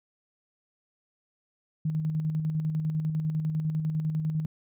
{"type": "tone with tremolo", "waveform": "sine", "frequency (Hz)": 156.4, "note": "D#3", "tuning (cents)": 9, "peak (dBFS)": -24, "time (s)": [1.85, 4.46], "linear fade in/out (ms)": 5, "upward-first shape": "square", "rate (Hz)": 10, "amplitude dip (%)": 40, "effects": []}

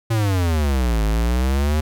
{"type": "exponential two-way sweep", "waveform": "square", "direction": "down then up", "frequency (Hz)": [115.9, 52.2, 78.3], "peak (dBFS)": -17, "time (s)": [0.1, 1.81], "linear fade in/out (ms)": 10, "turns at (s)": 1.04, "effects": []}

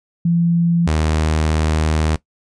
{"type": "tone pair in turn", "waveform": ["sine", "sawtooth"], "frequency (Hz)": [170, 78.08], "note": ["F3", "D#2"], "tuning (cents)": [-46, 7], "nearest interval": "octave + minor second", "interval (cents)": 1347, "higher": "first", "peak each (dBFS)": [-12, -11], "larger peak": "second", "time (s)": [[0.25, 0.87], [0.87, 2.16]], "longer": "second", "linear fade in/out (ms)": 5, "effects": ["noise-tail reverb RT60 0.1 s tail -18 dB re dry", "resampled to 22050 Hz"]}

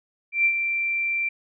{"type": "tone with ADSR envelope", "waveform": "sine", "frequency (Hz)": 2354, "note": "D7", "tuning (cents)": 3, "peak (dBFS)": -15, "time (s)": [0.32, 1.29], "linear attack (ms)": 130, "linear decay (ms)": 71, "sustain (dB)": -7, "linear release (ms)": 7, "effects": []}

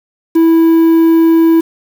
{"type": "tone with quantisation", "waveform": "triangle", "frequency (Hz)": 328.1, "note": "E4", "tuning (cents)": -8, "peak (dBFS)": -3, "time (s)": [0.35, 1.61], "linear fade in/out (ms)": 10, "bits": 5, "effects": []}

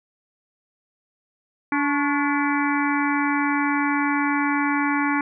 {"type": "harmonic tone with a mistuned harmonic", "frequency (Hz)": 288, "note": "D4", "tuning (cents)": -34, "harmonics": [1, 3, 4, 5, 6, 7, 8], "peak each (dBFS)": [-22, -27, -28, -29, -30, -30, -31], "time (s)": [1.72, 5.21], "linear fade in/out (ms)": 2, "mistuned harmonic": 4, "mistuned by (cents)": -67, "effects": []}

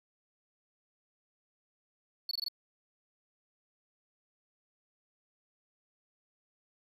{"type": "tone bursts", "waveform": "triangle", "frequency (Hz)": 4435, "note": "C#8", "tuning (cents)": 0, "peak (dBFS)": -31, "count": 5, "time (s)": [2.29, 2.484], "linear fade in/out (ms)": 2, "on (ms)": 22, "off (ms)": 21, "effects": []}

